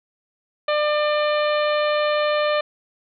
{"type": "harmonic tone", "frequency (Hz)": 598, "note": "D5", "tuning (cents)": 31, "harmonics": [1, 2, 3, 4, 5, 6, 7], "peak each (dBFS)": [-19, -25, -29, -31, -33, -35, -36], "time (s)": [0.68, 2.61], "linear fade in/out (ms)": 5, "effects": []}